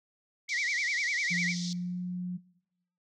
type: tone with vibrato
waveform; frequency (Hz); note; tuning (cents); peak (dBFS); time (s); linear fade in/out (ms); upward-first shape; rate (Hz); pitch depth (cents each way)
sine; 2100; C7; +6; -28; 0.48-1.55; 50; sine; 10; 180
type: band-pass noise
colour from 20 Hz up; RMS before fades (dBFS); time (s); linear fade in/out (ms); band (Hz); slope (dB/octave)
white; -40; 0.49-1.73; 0; 3600 to 6200; 48
type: tone with pitch glide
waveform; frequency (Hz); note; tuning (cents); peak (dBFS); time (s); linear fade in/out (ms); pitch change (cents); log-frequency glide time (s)
sine; 175.9 to 179.6; F3 to F3; +13 to +49; -31; 1.3-2.38; 20; +36; 1.62-2
effects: noise-tail reverb RT60 0.9 s tail -22 dB re dry